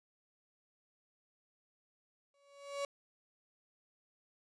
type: tone with exponential growth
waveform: 35% pulse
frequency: 563 Hz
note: C#5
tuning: 27 cents sharp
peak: -32 dBFS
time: 2.34-2.85 s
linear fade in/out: 2 ms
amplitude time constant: 110 ms
effects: resampled to 22050 Hz